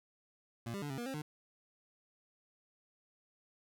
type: tone with pitch steps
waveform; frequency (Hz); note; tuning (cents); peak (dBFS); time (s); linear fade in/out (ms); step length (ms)
25% pulse; 116.4 / 199.4 / 145.7 / 134.8 / 238.9 / 267.3 / 150.8; A#2 / G3 / D3 / C#3 / A#3 / C4 / D3; -2 / +30 / -13 / -48 / +43 / +37 / +46; -35; 0.66-1.22; 5; 80
effects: none